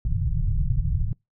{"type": "low-pass noise", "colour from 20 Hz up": "pink", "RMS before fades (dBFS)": -23, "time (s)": [0.05, 1.13], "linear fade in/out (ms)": 2, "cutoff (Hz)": 160, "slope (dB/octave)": 96, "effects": ["noise-tail reverb RT60 0.2 s tail -26 dB re dry"]}